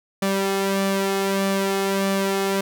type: tone with flanger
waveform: sawtooth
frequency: 195.2 Hz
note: G3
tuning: 7 cents flat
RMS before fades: -22 dBFS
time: 0.22-2.61 s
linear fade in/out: 5 ms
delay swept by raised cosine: 1.7 to 2.36 ms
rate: 1.6 Hz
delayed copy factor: +0.65
effects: none